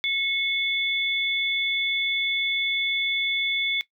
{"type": "tone pair together", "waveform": "sine", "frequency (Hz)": [2192, 3474], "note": ["C#7", "A7"], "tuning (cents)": [-20, -23], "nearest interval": "minor sixth", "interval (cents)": 797, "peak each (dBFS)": -25, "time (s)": [0.04, 3.81], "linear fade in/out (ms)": 0, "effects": ["noise-tail reverb RT60 0.1 s tail -17 dB re dry"]}